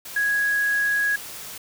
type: tone in noise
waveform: sine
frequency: 1661.2 Hz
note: G#6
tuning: in tune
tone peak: -19 dBFS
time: 0.16-1.16 s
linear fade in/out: 5 ms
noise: white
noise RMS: -37 dBFS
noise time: 0.05-1.58 s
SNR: +15 dB
effects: none